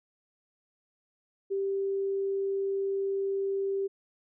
sine tone, 392 Hz, G4, in tune, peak -27 dBFS, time 1.5-3.88 s, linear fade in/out 20 ms, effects none

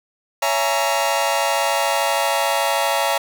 sawtooth chord, A# half-diminished seventh, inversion first, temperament just, 559.4 / 671.3 / 839.1 / 932.3 Hz, C#5 / E5 / G#5 / A#5, +16 / +31 / +18 / 0 cents, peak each -19 dBFS, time 0.42-3.18 s, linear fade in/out 5 ms, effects none

